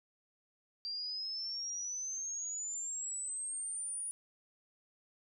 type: exponential sweep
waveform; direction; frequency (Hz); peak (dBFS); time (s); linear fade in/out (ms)
sine; up; 4700 to 9730; -37; 0.85-4.11; 0
effects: none